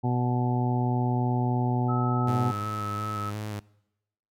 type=harmonic tone; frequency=123.47 Hz; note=B2; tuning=in tune; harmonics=1 / 2 / 3 / 4 / 5 / 6 / 7; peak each=-25 / -29 / -34 / -42 / -42 / -34 / -34 dBFS; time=0.03-2.52 s; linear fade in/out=20 ms
type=tone; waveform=sine; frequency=1294 Hz; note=E6; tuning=32 cents flat; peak=-31 dBFS; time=1.88-3.31 s; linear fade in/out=20 ms
type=tone with vibrato; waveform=sawtooth; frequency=104.8 Hz; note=G#2; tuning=16 cents sharp; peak=-28 dBFS; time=2.27-3.6 s; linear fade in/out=10 ms; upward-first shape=square; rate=2.8 Hz; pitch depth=26 cents each way
effects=noise-tail reverb RT60 0.9 s tail -23 dB re dry